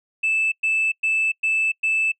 sine tone bursts, 2631 Hz, E7, 4 cents flat, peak -16 dBFS, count 5, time 0.23-2.12 s, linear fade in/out 10 ms, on 290 ms, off 110 ms, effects noise-tail reverb RT60 0.1 s tail -26 dB re dry + tanh soft clip ceiling -15 dBFS

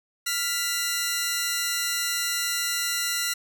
10% pulse tone pair together, 1396.9 / 1978.8 Hz, F6 / B6, 0 / +3 cents, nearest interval tritone, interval 603 cents, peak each -20 / -18 dBFS, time 0.26-3.34 s, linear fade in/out 10 ms, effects none

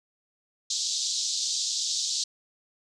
pink band-pass noise, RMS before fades -29 dBFS, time 0.7-2.24 s, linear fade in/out 5 ms, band 3700 to 7400 Hz, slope 48 dB/octave, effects none

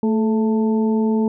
harmonic tone with a mistuned harmonic, 221.6 Hz, A3, 13 cents sharp, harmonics 1 / 2 / 3 / 4, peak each -16 / -22 / -37 / -30 dBFS, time 0.03-1.28 s, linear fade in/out 2 ms, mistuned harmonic 2, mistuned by -43 cents, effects none

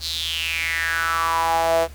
sawtooth tone with high-pass filter sweep, 165.1 Hz, E3, 3 cents sharp, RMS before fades -22 dBFS, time 0-1.88 s, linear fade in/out 50 ms, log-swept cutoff 4400 to 570 Hz, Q 6.2, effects added 72 Hz sine -38 dBFS peak until 1.94 s + pink hiss -48 dBFS RMS until 1.94 s

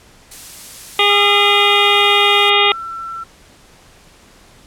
blue noise, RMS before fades -31 dBFS, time 0.31-2.5 s, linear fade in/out 5 ms
harmonic tone, 408 Hz, G#4, 31 cents flat, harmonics 1 / 2 / 3 / 5 / 6 / 7 / 8 / 9, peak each -18 / -18 / -18 / -18 / -18 / -18 / -18 / -18 dBFS, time 0.99-2.72 s, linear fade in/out 2 ms
sine tone, 1344 Hz, E6, 33 cents sharp, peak -24 dBFS, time 1.09-3.24 s, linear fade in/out 10 ms
effects pink hiss -46 dBFS RMS until 4.66 s + low-pass 10000 Hz 12 dB/octave

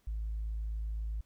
sine tone, 54 Hz, A1, 32 cents flat, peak -32 dBFS, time 0.07-1.21 s, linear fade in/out 5 ms, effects tanh soft clip ceiling -30 dBFS + pink hiss -73 dBFS RMS until 1.25 s

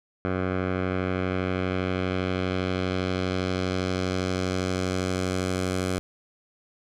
10% pulse tone with low-pass filter sweep, 92.5 Hz, F#2, in tune, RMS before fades -27 dBFS, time 0.25-5.99 s, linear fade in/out 0 ms, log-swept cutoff 1700 to 9600 Hz, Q 1.2, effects none

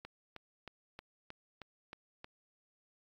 click train, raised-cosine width 0.3 ms, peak -30 dBFS, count 8, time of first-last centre 0.05-2.244 s, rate 3.19 Hz, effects AAC 48 kbps

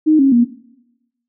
sine tone with pitch steps, 310.3 / 271.7 / 237.9 Hz, D#4 / C#4 / A#3, -5 / -35 / +35 cents, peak -8 dBFS, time 0.06-0.45 s, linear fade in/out 20 ms, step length 130 ms, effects noise-tail reverb RT60 0.9 s tail -17 dB re dry

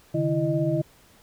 sine tone cluster, 137.5 / 154.1 / 331.5 / 618 Hz, C#3 / D#3 / E4 / D#5, -14 / -16 / +10 / -12 cents, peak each -28 / -26 / -26 / -27 dBFS, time 0.14-0.82 s, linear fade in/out 10 ms, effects pink hiss -56 dBFS RMS until 1.22 s

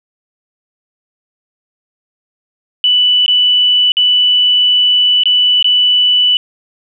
sine tone with dropouts, 2973 Hz, F#7, 8 cents sharp, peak -7 dBFS, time 2.84-6.37 s, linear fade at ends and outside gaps 1 ms, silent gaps 3.262-3.28 / 3.92-3.969 / 5.235-5.256 / 5.626-5.644 s, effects none

